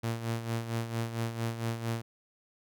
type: tone with tremolo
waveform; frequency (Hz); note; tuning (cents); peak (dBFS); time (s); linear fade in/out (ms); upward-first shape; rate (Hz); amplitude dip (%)
sawtooth; 115.2; A#2; -20; -25; 0.03-2.02; 10; sine; 4.4; 65
effects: none